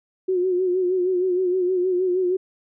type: tone with vibrato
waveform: sine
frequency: 365.6 Hz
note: F#4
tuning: 21 cents flat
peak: -18 dBFS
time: 0.28-2.37 s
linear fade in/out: 10 ms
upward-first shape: sine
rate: 6.4 Hz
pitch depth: 55 cents each way
effects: none